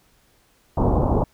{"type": "low-pass noise", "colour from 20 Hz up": "pink", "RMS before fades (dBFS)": -19, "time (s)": [0.77, 1.24], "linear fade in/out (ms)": 5, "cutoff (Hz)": 1000, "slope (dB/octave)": 48, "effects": ["pink hiss -60 dBFS RMS until 1.33 s"]}